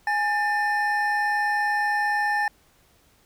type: tone pair together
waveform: triangle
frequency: 830.6 / 1785.6 Hz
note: G#5 / A6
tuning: 0 / +25 cents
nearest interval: octave + minor second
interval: 1325 cents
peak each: -22 dBFS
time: 0.07-2.48 s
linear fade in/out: 2 ms
effects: pink hiss -60 dBFS RMS until 3.25 s